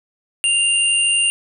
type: tone pair together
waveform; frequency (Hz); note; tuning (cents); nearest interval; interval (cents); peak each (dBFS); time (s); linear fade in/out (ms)
sine; 2794 / 8958; F7 / C#9; 0 / +17; octave + minor sixth; 2017; -15 / -19; 0.44-1.3; 0
effects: none